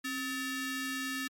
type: ring-modulated tone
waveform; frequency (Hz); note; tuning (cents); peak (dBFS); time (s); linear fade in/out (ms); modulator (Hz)
sawtooth; 1013; B5; +44; -27; 0.04-1.28; 10; 746
effects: MP3 64 kbps